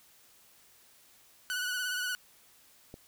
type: tone with vibrato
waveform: sawtooth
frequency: 1480 Hz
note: F#6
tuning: in tune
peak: -28 dBFS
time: 1.5-2.15 s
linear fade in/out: 0 ms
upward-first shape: triangle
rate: 17 Hz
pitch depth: 45 cents each way
type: click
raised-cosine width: 2 ms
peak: -31 dBFS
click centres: 2.941 s
effects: white hiss -61 dBFS RMS until 3.07 s